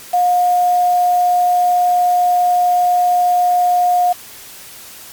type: tone with quantisation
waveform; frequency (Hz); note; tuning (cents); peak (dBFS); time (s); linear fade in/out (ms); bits
sine; 715; F5; +41; -10; 0.13-4.13; 10; 5
effects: white hiss -36 dBFS RMS until 5.12 s + MP3 96 kbps